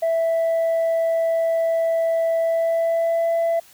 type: tone with pitch glide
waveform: sine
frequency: 659.3 to 668.1 Hz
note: E5 to E5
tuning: 0 to +23 cents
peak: -15 dBFS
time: 0.02-3.6 s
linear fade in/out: 10 ms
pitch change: +23 cents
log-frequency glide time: 2.39-3.32 s
effects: tanh soft clip ceiling -16 dBFS + white hiss -50 dBFS RMS until 3.73 s